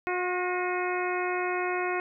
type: harmonic tone with a mistuned harmonic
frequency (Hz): 360.5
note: F#4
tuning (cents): -45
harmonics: 1 / 2 / 3 / 4 / 5 / 6 / 7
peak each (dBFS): -30 / -33 / -35 / -36 / -37 / -38 / -38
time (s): 0.07-2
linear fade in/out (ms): 0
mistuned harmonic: 5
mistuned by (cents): +45
effects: none